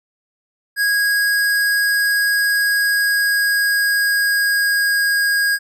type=tone with pitch glide; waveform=square; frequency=1647 to 1635.6 Hz; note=G#6 to G#6; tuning=-15 to -27 cents; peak=-15 dBFS; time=0.76-5.59 s; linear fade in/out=50 ms; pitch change=-12 cents; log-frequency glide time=2.63-5.22 s; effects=none